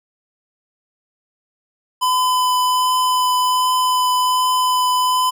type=tone with vibrato; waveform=square; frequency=1008 Hz; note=B5; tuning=35 cents sharp; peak=-15 dBFS; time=2.01-5.31 s; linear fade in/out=20 ms; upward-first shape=triangle; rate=1.3 Hz; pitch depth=9 cents each way; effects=none